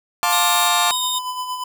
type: chord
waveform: sawtooth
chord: D minor seventh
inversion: first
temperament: just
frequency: 704.8 / 881 / 1057.2 / 1174.7 Hz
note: F5 / A5 / C6 / D6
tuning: +16 / +2 / +18 / 0 cents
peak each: -18 dBFS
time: 0.23-0.91 s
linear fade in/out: 0 ms
type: high-pass noise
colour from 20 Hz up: pink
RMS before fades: -27 dBFS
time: 0.29-0.69 s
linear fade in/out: 20 ms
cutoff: 8000 Hz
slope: 24 dB/octave
type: tone with pitch glide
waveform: sawtooth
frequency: 3728 to 3685 Hz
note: A#7 to A#7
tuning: -1 to -21 cents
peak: -18 dBFS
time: 0.32-1.19 s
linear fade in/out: 10 ms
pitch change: -20 cents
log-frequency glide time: 0.95-1.02 s
type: tone with tremolo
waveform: square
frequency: 1005 Hz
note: B5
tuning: 30 cents sharp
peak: -23 dBFS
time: 0.91-1.64 s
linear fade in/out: 5 ms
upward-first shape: sine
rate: 8.6 Hz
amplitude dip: 50%
effects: none